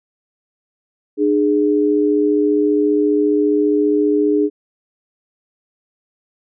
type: tone pair together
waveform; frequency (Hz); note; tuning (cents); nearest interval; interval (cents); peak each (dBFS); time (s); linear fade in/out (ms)
sine; 300.5 / 415.3; D4 / G#4; +40 / 0; tritone; 560; -15; 1.17-4.5; 50
effects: none